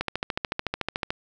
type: click train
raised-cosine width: 0.3 ms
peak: -10 dBFS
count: 16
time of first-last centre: 0.01-1.105 s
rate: 13.7 Hz
effects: none